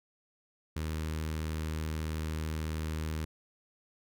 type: tone with notch filter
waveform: sawtooth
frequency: 78.4 Hz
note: D#2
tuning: 14 cents sharp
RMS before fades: -35 dBFS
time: 0.76-3.25 s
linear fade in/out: 5 ms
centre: 700 Hz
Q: 1.5
effects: none